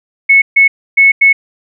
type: tone bursts at uneven times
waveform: sine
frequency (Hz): 2200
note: C#7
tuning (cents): -14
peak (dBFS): -3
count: 4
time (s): 0.29-0.42 / 0.56-0.68 / 0.97-1.12 / 1.21-1.33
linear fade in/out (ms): 10
effects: none